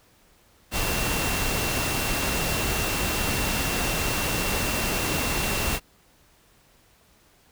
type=tone in noise; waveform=sine; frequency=2723 Hz; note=F7; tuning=44 cents flat; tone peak=-33 dBFS; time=0.71-5.8 s; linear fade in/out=50 ms; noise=pink; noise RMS=-26 dBFS; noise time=0.71-5.8 s; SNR=-10 dB; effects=pink hiss -59 dBFS RMS until 7.51 s